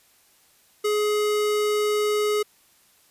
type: tone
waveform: square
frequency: 420 Hz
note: G#4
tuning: 19 cents sharp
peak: -21 dBFS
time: 0.84-2.43 s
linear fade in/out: 10 ms
effects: white hiss -59 dBFS RMS until 3.1 s + resampled to 32000 Hz